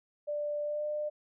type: tone with pitch glide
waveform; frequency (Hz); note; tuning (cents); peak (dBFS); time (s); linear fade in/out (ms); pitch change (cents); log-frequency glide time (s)
sine; 590 to 600; D5 to D5; +8 to +37; -31; 0.27-1.1; 20; +29; 0.63-0.85
effects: none